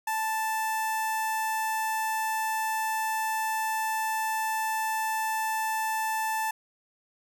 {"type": "tone with notch filter", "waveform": "sawtooth", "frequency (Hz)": 880, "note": "A5", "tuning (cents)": 0, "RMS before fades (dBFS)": -29, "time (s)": [0.07, 6.51], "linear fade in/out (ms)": 5, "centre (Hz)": 4000, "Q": 1.2, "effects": []}